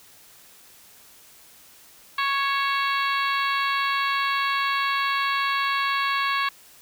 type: harmonic tone with a mistuned harmonic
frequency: 554.4 Hz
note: C#5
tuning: in tune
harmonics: 2 / 3 / 4 / 5 / 6 / 7 / 8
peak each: -24 / -28 / -30 / -32 / -34 / -35 / -36 dBFS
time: 2.18-6.49 s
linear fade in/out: 5 ms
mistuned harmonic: 5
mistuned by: -34 cents
effects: white hiss -51 dBFS RMS until 6.81 s

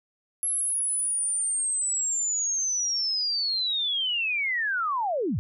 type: linear sweep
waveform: sine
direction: down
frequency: 11175 to 71.9 Hz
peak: -24 dBFS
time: 0.43-5.39 s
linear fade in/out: 0 ms
effects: none

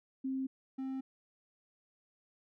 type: tone pair in turn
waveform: sine / triangle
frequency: 264.9 / 264.9 Hz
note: C4 / C4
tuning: +22 / +22 cents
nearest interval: unison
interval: 0 cents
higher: neither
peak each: -33 / -34 dBFS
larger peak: first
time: 0.24-0.47 / 0.78-1.01 s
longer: neither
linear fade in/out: 10 ms
effects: none

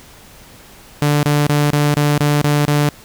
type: tone bursts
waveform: sawtooth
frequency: 146.83 Hz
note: D3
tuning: in tune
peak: -8 dBFS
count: 8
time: 1.02-2.889 s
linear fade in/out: 0 ms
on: 210 ms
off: 27 ms
effects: pink hiss -42 dBFS RMS until 3.04 s

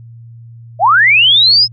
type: linear sweep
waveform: sine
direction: up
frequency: 589 to 5200 Hz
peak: -5 dBFS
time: 0.79-1.68 s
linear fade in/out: 50 ms
effects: added 116 Hz sine -32 dBFS peak until 1.72 s

